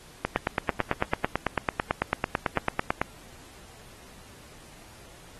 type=click train; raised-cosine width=0.5 ms; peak=-8 dBFS; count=26; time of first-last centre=0.25-3.015 s; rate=9.04 Hz; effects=pink hiss -51 dBFS RMS until 5.39 s + AAC 32 kbps